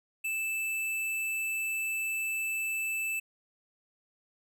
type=tone with hard clipping; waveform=sine; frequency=2637 Hz; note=E7; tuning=in tune; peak=-31 dBFS; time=0.24-3.2 s; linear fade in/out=10 ms; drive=18 dB; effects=none